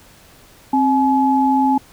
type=tone pair together; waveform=sine; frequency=264.8 / 850 Hz; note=C4 / G#5; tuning=+21 / +40 cents; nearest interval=octave + minor sixth; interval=2019 cents; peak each=-15 dBFS; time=0.73-1.78 s; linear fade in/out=5 ms; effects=pink hiss -47 dBFS RMS until 1.92 s